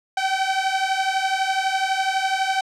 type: beating tone pair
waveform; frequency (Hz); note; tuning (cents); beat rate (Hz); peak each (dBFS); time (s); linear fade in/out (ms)
sawtooth; 762 / 774; G5 / G5; -49 / -22; 12; -19; 0.17-2.61; 5
effects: low-pass 6000 Hz 12 dB/octave